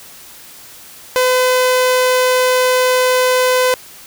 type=tone; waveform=sawtooth; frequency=507 Hz; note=B4; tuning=45 cents sharp; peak=-7 dBFS; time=1.16-3.74 s; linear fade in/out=0 ms; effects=white hiss -38 dBFS RMS until 4.06 s